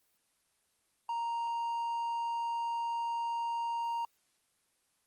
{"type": "tone", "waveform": "triangle", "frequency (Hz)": 932.3, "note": "A#5", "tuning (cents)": 0, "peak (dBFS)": -30, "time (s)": [1.09, 4.05], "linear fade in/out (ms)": 2, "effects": ["white hiss -74 dBFS RMS until 5.06 s", "Opus 24 kbps"]}